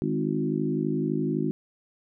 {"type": "harmonic tone with a mistuned harmonic", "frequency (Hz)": 51.91, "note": "G#1", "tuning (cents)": 0, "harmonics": [3, 4, 5, 6, 7], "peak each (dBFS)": [-30, -30, -30, -31, -31], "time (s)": [0.02, 1.51], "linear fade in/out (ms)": 0, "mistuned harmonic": 6, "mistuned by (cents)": 20, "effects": []}